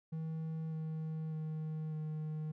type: tone with pitch steps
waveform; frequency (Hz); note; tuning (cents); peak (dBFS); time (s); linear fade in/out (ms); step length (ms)
triangle; 160 / 158.25 / 156.53 / 154.82; D#3 / D#3 / D#3 / D#3; +49 / +30 / +11 / -8; -35; 0.12-2.52; 10; 600
effects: none